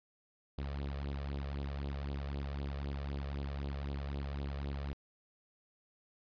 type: tone with flanger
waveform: sawtooth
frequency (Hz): 70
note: C#2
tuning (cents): +18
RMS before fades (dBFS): -39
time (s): 0.58-4.93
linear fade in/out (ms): 0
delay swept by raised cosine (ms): 0.24 to 1.74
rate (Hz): 3.9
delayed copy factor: +0.65
effects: resampled to 11025 Hz